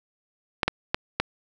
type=clicks; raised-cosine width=0.3 ms; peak=-5 dBFS; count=4; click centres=0.632 / 0.68 / 0.945 / 1.2 s; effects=none